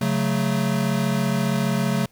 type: chord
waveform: square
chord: F# minor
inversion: second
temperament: equal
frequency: 138.59 / 185 / 220 Hz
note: C#3 / F#3 / A3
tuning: 0 / 0 / 0 cents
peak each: -25 dBFS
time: 0.01-2.06 s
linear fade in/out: 5 ms
effects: pink hiss -60 dBFS RMS until 2.11 s